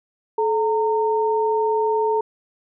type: tone pair together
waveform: sine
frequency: 432.4 / 917 Hz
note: A4 / A#5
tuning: -30 / -29 cents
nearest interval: octave + minor second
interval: 1301 cents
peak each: -19 / -21 dBFS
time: 0.38-2.21 s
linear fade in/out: 5 ms
effects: none